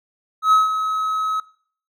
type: tone with ADSR envelope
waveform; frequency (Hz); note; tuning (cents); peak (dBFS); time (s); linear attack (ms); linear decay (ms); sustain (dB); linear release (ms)
triangle; 1281; E6; -50; -8; 0.42-1.4; 100; 160; -10; 3
effects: noise-tail reverb RT60 0.5 s tail -20 dB re dry